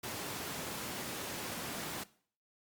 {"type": "high-pass noise", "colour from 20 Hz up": "pink", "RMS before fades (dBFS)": -41, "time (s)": [0.03, 2.04], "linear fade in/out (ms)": 10, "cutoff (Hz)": 140, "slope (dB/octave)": 12, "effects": ["noise-tail reverb RT60 0.5 s tail -19 dB re dry", "Opus 48 kbps"]}